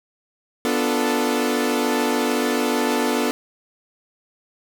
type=chord; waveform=sawtooth; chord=B half-diminished seventh; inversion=none; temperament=equal with one note detuned; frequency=246.9 / 293.7 / 351.3 / 440 Hz; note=B3 / D4 / F4 / A4; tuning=0 / 0 / +10 / 0 cents; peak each=-19 / -21 / -24 / -20 dBFS; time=0.65-3.31 s; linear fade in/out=0 ms; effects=none